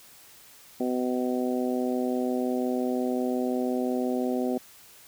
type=harmonic tone; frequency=125.7 Hz; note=B2; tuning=31 cents sharp; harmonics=2 / 3 / 4 / 5 / 6; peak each=-27 / -31 / -33 / -35 / -37 dBFS; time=0.8-4.58 s; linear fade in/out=5 ms; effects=white hiss -52 dBFS RMS until 5.07 s